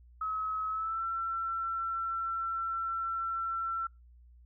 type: tone with pitch glide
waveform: sine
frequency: 1283 to 1346.8 Hz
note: E6 to E6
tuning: -47 to +37 cents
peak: -31 dBFS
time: 0.21-3.87 s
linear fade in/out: 5 ms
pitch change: +84 cents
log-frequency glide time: 0.69-1.04 s
effects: noise-tail reverb RT60 0.2 s tail -26 dB re dry + added 60 Hz sine -54 dBFS peak until 4.45 s